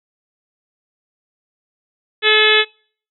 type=harmonic tone; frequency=430 Hz; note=A4; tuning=40 cents flat; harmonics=1 / 2 / 3 / 4 / 5 / 6 / 7 / 8 / 9; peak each=-17 / -28 / -23 / -16 / -19 / -18 / -21 / -16 / -22 dBFS; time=2.22-2.65 s; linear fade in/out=50 ms; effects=noise-tail reverb RT60 0.5 s tail -26 dB re dry